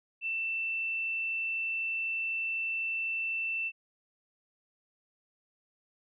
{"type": "tone", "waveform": "sine", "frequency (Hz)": 2672, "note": "E7", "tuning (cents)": 23, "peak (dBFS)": -30, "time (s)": [0.21, 3.72], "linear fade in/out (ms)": 50, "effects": []}